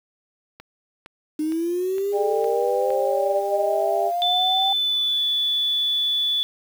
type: click train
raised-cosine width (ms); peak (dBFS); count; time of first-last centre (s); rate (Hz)
0.3; -24; 6; 0.6-2.904; 2.17
type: linear sweep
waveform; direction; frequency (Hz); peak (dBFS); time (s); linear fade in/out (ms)
sine; up; 302 to 781; -21; 1.39-4.73; 5
type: harmonic tone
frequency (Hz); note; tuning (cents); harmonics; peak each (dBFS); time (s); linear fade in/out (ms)
199.5; G3; +31; 2 / 3 / 4; -26 / -26 / -26; 2.12-4.12; 50
type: tone with pitch glide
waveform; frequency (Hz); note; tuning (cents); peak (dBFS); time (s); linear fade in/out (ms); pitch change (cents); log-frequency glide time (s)
sine; 3520 to 3456; A7 to A7; 0 to -32; -19; 4.22-6.43; 0; -32; 4.69-5.21
effects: 7-bit